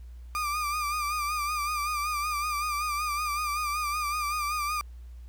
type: tone with vibrato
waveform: 35% pulse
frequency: 1200 Hz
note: D6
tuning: 37 cents sharp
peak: -26 dBFS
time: 0.35-4.81 s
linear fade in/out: 0 ms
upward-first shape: sine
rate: 5.3 Hz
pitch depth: 57 cents each way
effects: added 60 Hz sine -41 dBFS peak until 5.28 s + pink hiss -66 dBFS RMS until 5.28 s